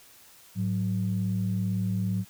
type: tone pair together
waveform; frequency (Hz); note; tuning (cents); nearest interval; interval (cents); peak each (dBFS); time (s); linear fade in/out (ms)
sine; 107.24 / 185.1; A2 / F#3; -44 / +1; major sixth; 945; -27; 0.55-2.25; 50
effects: tanh soft clip ceiling -18 dBFS + white hiss -54 dBFS RMS until 2.29 s